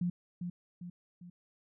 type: tone with echo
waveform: sine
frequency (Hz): 176.3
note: F3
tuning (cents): +17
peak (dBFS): -29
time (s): 0.01-0.1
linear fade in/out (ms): 5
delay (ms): 400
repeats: 3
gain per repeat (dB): -6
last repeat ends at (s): 1.3
effects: none